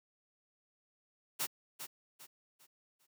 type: noise with echo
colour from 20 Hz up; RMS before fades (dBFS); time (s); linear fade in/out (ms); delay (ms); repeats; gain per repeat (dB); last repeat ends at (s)
white; -35; 1.39-1.47; 20; 400; 4; -9; 3.07
effects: high-pass 150 Hz 12 dB/octave